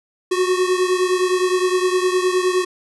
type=beating tone pair; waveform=square; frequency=364.6 / 374.3 Hz; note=F#4 / F#4; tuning=-25 / +20 cents; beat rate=9.7 Hz; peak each=-18 / -22 dBFS; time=0.31-2.65 s; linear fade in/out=10 ms; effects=resampled to 24000 Hz